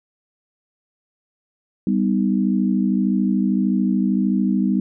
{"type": "chord", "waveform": "sine", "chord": "G augmented", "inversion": "none", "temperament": "equal with one note detuned", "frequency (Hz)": [196, 249.4, 311.1], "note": ["G3", "B3", "D#4"], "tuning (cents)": [0, 17, 0], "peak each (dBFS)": [-18, -21, -24], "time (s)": [1.87, 4.8], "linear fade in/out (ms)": 2, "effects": []}